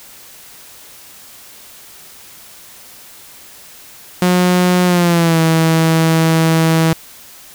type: tone with pitch glide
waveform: sawtooth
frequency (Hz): 180 to 162.23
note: F#3 to E3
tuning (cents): -47 to -27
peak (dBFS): -6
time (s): 4.22-6.93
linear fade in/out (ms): 2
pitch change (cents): -180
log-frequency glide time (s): 4.85-5.4
effects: white hiss -39 dBFS RMS until 7.54 s